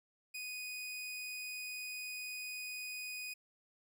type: tone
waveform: sawtooth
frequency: 2486 Hz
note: D#7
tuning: 2 cents flat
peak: -38 dBFS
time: 0.34-3.34 s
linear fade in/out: 10 ms
effects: none